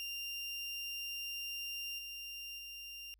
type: tone with level steps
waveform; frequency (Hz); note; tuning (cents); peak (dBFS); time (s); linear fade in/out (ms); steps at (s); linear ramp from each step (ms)
30% pulse; 2788; F7; -4; -37 / -41 / -43; 0-3.14; 0; 1.98 / 2.58; 10
effects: added 51 Hz sine -66 dBFS peak until 3.19 s